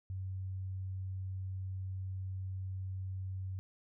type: tone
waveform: sine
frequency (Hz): 94.5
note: F#2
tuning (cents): +37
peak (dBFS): -37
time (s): 0.1-3.59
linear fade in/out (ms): 0
effects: none